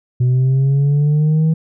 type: linear sweep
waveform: sine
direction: up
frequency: 123.47 to 161.1 Hz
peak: -8 dBFS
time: 0.2-1.54 s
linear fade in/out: 10 ms
effects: tanh soft clip ceiling -10 dBFS